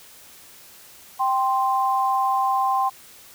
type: tone pair together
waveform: sine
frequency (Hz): 784 / 1046.5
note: G5 / C6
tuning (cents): 0 / 0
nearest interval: perfect fourth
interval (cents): 500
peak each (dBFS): -21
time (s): 1.19-2.9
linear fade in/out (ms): 20
effects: white hiss -47 dBFS RMS until 3.34 s